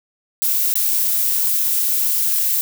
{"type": "noise with dropouts", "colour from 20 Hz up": "violet", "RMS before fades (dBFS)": -18, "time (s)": [0.42, 2.61], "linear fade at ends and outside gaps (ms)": 0, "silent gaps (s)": [0.74, 0.755], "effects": []}